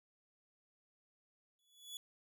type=tone with exponential growth; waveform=sawtooth; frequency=3412 Hz; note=G#7; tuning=46 cents sharp; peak=-39 dBFS; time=1.59-1.97 s; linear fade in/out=1 ms; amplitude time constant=82 ms; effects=none